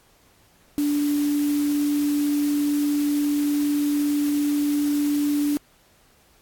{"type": "tone in noise", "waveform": "sine", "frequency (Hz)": 291.3, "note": "D4", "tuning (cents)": -14, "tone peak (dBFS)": -19, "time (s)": [0.78, 5.57], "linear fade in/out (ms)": 0, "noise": "white", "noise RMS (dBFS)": -37, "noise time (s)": [0.78, 5.57], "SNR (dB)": 15, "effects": ["pink hiss -58 dBFS RMS until 6.41 s", "AAC 64 kbps"]}